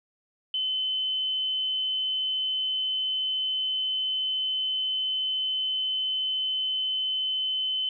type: tone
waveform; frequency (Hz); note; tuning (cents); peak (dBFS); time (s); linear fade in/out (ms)
sine; 3047; G7; -50; -25; 0.54-7.89; 2
effects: none